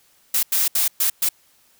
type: noise bursts at uneven times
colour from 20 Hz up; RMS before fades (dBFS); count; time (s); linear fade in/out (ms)
blue; -19; 5; 0.34-0.43 / 0.52-0.68 / 0.75-0.88 / 1-1.1 / 1.22-1.29; 5
effects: white hiss -58 dBFS RMS until 1.79 s